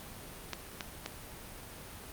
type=clicks; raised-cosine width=0.2 ms; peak=-18 dBFS; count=3; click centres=0.533 / 0.808 / 1.061 s; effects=pink hiss -47 dBFS RMS until 2.12 s + Opus 32 kbps